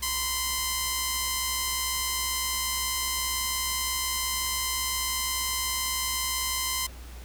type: tone pair together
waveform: 5% pulse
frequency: 972.3 / 1038 Hz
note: B5 / C6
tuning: -27 / -14 cents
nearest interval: minor second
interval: 113 cents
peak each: -25 / -15 dBFS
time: 0.02-6.87 s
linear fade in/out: 10 ms
effects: added 60 Hz sine -40 dBFS peak until 7.24 s + pink hiss -49 dBFS RMS until 7.24 s